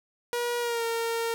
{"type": "tone with pitch glide", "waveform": "sawtooth", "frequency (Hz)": [480, 460.2], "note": ["B4", "A#4"], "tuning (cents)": [-49, -22], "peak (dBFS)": -23, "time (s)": [0.33, 1.34], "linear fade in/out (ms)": 0, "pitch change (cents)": -73, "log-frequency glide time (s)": [0.6, 0.84], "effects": []}